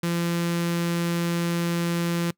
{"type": "tone with notch filter", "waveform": "sawtooth", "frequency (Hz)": 170.9, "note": "F3", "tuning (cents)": -37, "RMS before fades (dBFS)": -25, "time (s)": [0.03, 2.31], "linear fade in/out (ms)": 5, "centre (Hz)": 730, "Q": 1.6, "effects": ["noise-tail reverb RT60 0.1 s tail -24 dB re dry"]}